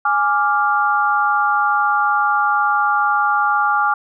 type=chord; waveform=sine; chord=D diminished; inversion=second; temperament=equal; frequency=830.6 / 1174.7 / 1396.9 Hz; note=Ab5 / D6 / F6; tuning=0 / 0 / 0 cents; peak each=-18 dBFS; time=0.05-3.94 s; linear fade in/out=5 ms; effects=none